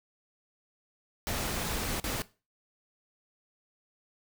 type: noise with dropouts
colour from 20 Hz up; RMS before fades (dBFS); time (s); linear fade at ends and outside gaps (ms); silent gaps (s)
pink; -33; 1.27-2.22; 0; 1.999-2.041
effects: noise-tail reverb RT60 0.3 s tail -18 dB re dry